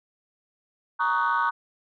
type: chord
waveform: sine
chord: D# minor seventh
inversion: second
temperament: just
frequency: 933.4 / 1120.1 / 1244.5 / 1493.4 Hz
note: A#5 / C#6 / D#6 / F#6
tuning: +2 / +18 / 0 / +16 cents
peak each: -25 / -25 / -27 / -26 dBFS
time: 0.99-1.51 s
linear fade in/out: 20 ms
effects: tanh soft clip ceiling -15 dBFS